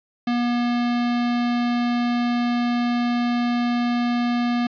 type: tone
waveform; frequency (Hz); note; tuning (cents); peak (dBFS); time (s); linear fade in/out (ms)
square; 240.7; B3; -44; -20; 0.27-4.67; 5
effects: resampled to 11025 Hz + 8-bit